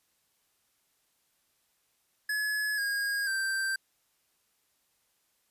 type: tone with pitch steps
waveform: square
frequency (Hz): 1700 / 1632.6 / 1567.9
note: G#6 / G#6 / G6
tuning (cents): +40 / -30 / 0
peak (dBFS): -29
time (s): 2.29-3.76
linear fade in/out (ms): 5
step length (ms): 490
effects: white hiss -73 dBFS RMS until 5.5 s + resampled to 32000 Hz